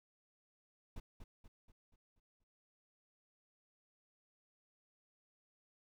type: noise with echo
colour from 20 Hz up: brown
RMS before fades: -45 dBFS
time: 0.96-1 s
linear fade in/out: 5 ms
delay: 240 ms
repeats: 6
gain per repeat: -6 dB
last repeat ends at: 2.44 s
effects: none